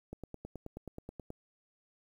click train, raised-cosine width 2 ms, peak -29 dBFS, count 12, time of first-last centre 0.13-1.304 s, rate 9.37 Hz, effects 10-bit

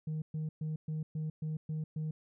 sine tone bursts, 155.56 Hz, D#3, in tune, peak -31 dBFS, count 8, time 0.07-2.11 s, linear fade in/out 5 ms, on 150 ms, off 120 ms, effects tanh soft clip ceiling -32 dBFS

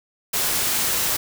white noise, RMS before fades -22 dBFS, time 0.33-1.17 s, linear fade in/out 10 ms, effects none

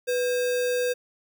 sine tone with sample-and-hold, 493.9 Hz, B4, in tune, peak -22 dBFS, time 0.07-0.94 s, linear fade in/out 20 ms, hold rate 2100 Hz, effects none

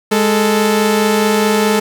sawtooth tone pair together, 207.7 / 440.1 Hz, G#3 / A4, 0 / 0 cents, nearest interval octave + minor second, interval 1300 cents, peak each -10 dBFS, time 0.11-1.8 s, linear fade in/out 10 ms, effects none

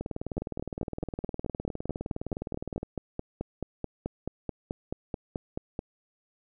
two click trains, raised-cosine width 2 ms, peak -18 / -20 dBFS, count 26 / 56, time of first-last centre 0.38-5.791 / 0.01-2.831 s, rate 4.62 / 19.5 Hz, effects none

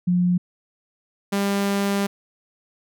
sine / sawtooth tone pair in turn, 178.2 / 199.48 Hz, F3 / G3, +35 / +30 cents, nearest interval major second, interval 195 cents, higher second, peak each -16 dBFS, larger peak neither, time 0.07-0.38 / 1.32-2.07 s, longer second, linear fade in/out 10 ms, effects none

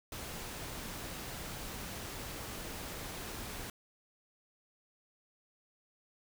pink noise, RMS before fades -43 dBFS, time 0.12-3.7 s, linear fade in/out 2 ms, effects none

